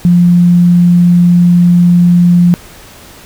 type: tone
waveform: sine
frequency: 175 Hz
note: F3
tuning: 4 cents sharp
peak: -3 dBFS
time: 0.05-2.54 s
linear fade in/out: 0 ms
effects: pink hiss -35 dBFS RMS until 3.25 s